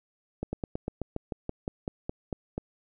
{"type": "slowing click train", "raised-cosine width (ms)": 2, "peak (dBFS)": -18, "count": 14, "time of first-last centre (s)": [0.43, 2.58], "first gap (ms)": 100, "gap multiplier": 1.08, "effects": []}